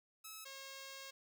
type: tone pair in turn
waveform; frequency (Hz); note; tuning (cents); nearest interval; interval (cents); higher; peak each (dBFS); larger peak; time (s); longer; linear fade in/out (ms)
5% pulse; 1294 / 541.7; E6 / C#5; -32 / -40; octave + minor third; 1508; first; -37 / -37; neither; 0.24-0.45 / 0.45-1.11; second; 10
effects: none